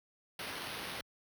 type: noise with sample-and-hold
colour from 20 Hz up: white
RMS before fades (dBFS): -42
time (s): 0.39-1.01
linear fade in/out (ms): 2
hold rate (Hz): 7350
effects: high-pass 60 Hz 12 dB/octave